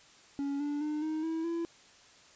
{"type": "tone with pitch steps", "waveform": "triangle", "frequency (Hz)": [280.8, 291, 301.7, 312.6, 324, 335.9], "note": ["C#4", "D4", "D4", "D#4", "E4", "E4"], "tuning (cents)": [22, -16, 47, 8, -30, 33], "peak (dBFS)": -29, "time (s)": [0.39, 1.65], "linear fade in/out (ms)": 0, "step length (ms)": 210, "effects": ["white hiss -58 dBFS RMS until 2.35 s", "resampled to 16000 Hz"]}